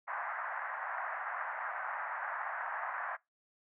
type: band-pass noise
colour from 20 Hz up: white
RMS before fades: -39 dBFS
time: 0.07-3.17 s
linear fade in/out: 20 ms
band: 670 to 1800 Hz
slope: 48 dB/octave
effects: noise-tail reverb RT60 0.2 s tail -23 dB re dry